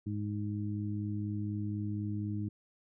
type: harmonic tone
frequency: 104.1 Hz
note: G#2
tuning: 5 cents sharp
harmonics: 1 / 2 / 3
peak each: -35 / -38 / -40 dBFS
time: 0.06-2.49 s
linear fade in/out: 10 ms
effects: none